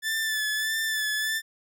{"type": "tone with vibrato", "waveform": "sawtooth", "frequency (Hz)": 1750, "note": "A6", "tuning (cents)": -10, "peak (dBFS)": -22, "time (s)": [0.02, 1.42], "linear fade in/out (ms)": 50, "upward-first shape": "sine", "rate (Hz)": 1.6, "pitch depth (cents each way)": 32, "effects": []}